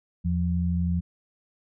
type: tone pair together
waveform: sine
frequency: 82.41 / 174.49 Hz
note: E2 / F3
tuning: 0 / -1 cents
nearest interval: octave + minor second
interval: 1299 cents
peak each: -25 dBFS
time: 0.24-1.01 s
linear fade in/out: 20 ms
effects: none